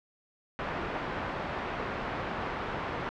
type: low-pass noise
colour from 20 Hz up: white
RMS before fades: -35 dBFS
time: 0.59-3.09 s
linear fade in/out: 0 ms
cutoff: 1300 Hz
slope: 12 dB/octave
effects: low-pass 4000 Hz 12 dB/octave